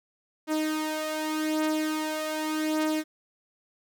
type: beating tone pair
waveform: sawtooth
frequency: 310 / 310.85 Hz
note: D#4 / D#4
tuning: -6 / -2 cents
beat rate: 0.85 Hz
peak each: -24 / -28 dBFS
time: 0.47-3.04 s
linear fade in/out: 50 ms
effects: none